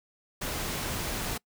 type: noise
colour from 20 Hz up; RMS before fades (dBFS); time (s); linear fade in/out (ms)
pink; -33; 0.41-1.38; 10
effects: noise-tail reverb RT60 0.1 s tail -25 dB re dry